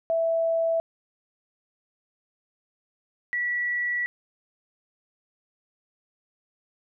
sine tone pair in turn, 659.3 / 1945.1 Hz, E5 / B6, 0 / -27 cents, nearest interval octave + perfect fifth, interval 1873 cents, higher second, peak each -21 / -24 dBFS, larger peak first, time 0.1-0.8 / 3.33-4.06 s, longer second, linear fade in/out 0 ms, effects none

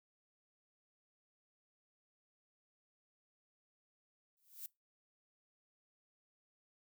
violet noise with exponential growth, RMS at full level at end -43 dBFS, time 4.37-4.66 s, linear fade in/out 1 ms, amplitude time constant 61 ms, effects noise-tail reverb RT60 0.2 s tail -22 dB re dry

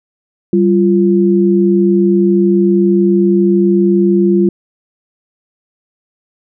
sine tone pair together, 194.1 / 346.8 Hz, G3 / F4, -17 / -12 cents, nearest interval minor seventh, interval 1005 cents, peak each -10 dBFS, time 0.53-4.49 s, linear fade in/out 2 ms, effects none

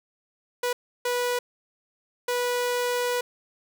sawtooth tone bursts at uneven times, 489.8 Hz, B4, 14 cents flat, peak -20 dBFS, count 3, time 0.63-0.73 / 1.05-1.39 / 2.28-3.21 s, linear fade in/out 5 ms, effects none

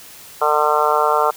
harmonic tone, 150.5 Hz, D3, 43 cents sharp, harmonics 3 / 4 / 5 / 6 / 7 / 8 / 9, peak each -21 / -21 / -21 / -21 / -21 / -21 / -21 dBFS, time 0.41-1.31 s, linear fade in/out 10 ms, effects white hiss -40 dBFS RMS until 1.36 s

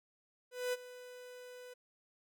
45% pulse tone with ADSR envelope, 497.5 Hz, B4, 13 cents sharp, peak -32 dBFS, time 0.51-1.74 s, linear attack 220 ms, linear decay 30 ms, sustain -17 dB, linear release 10 ms, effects none

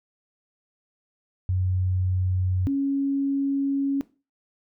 sine tone pair in turn, 92.3 / 276.6 Hz, F#2 / C#4, -4 / -4 cents, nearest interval octave + perfect fifth, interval 1900 cents, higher second, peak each -21 dBFS, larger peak neither, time 1.49-2.67 / 2.67-4.01 s, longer second, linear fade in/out 0 ms, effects noise-tail reverb RT60 0.3 s tail -17 dB re dry

